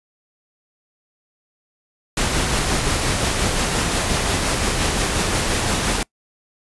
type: noise with tremolo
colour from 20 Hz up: pink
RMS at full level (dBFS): -19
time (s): 2.17-6.03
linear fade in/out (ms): 2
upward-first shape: sine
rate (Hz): 5.7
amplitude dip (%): 25
effects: noise-tail reverb RT60 0.1 s tail -25 dB re dry + resampled to 24000 Hz